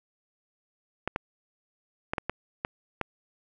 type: clicks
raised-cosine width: 0.5 ms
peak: -13 dBFS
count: 7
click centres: 1.076 / 1.161 / 2.135 / 2.182 / 2.296 / 2.649 / 3.013 s
effects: none